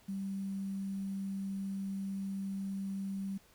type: tone with quantisation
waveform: sine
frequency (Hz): 195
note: G3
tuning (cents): -9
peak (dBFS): -35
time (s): 0.08-3.38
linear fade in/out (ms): 10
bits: 10
effects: pink hiss -64 dBFS RMS until 3.54 s